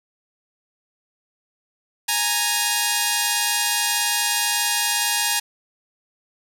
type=tone pair together; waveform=5% pulse; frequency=830.6 / 932.3 Hz; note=G#5 / A#5; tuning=0 / 0 cents; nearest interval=major second; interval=200 cents; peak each=-10 dBFS; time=2.08-5.4 s; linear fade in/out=10 ms; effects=none